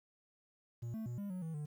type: tone with pitch steps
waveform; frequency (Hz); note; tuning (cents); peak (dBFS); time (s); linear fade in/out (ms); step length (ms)
triangle; 118 / 221.5 / 121 / 202 / 183.2 / 162 / 149; A#2 / A3 / B2 / G#3 / F#3 / E3 / D3; +22 / +12 / -35 / -48 / -17 / -30 / +25; -37; 0.82-1.66; 10; 120
effects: 11-bit